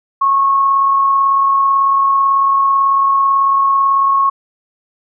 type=tone with amplitude modulation; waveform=sine; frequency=1096 Hz; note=C#6; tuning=20 cents flat; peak=-8 dBFS; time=0.21-4.3 s; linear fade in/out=10 ms; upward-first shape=sine; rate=38.1 Hz; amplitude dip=25%; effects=none